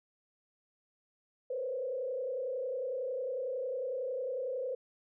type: tone with frequency modulation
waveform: sine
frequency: 515 Hz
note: C5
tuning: 28 cents flat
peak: -33 dBFS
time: 1.5-4.75 s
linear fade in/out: 5 ms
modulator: 31 Hz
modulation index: 1.1
effects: none